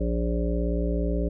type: harmonic tone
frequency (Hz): 58.27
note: A#1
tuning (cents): 0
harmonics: 1 / 3 / 5 / 7 / 9 / 10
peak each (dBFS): -25 / -30 / -32 / -33 / -35 / -35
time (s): 0-1.29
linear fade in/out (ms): 10
effects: none